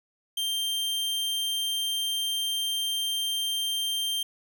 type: tone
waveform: 45% pulse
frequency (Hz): 3160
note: G7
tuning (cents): +13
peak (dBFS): -26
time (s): 0.37-4.23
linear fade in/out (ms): 5
effects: none